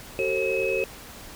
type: tone cluster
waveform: sine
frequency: 380.8 / 450.9 / 539 / 2565 Hz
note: F#4 / A4 / C#5 / E7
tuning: +50 / +42 / -49 / -48 cents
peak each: -28 dBFS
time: 0.19-0.84 s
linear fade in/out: 0 ms
effects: pink hiss -43 dBFS RMS until 1.35 s